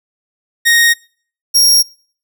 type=tone pair in turn; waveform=sawtooth; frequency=1864.7 / 5588 Hz; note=A#6 / F8; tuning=0 / 0 cents; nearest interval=octave + perfect fifth; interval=1900 cents; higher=second; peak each=-4 dBFS; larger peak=neither; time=0.65-0.94 / 1.54-1.83 s; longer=neither; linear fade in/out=20 ms; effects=noise-tail reverb RT60 0.5 s tail -26 dB re dry